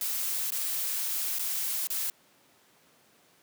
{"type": "noise with dropouts", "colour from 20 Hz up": "blue", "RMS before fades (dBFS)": -31, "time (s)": [0.01, 2.1], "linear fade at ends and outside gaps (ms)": 1, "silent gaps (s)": [[0.505, 0.52], [1.386, 1.393], [1.871, 1.902]], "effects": ["pink hiss -62 dBFS RMS until 3.42 s", "high-pass 200 Hz 12 dB/octave"]}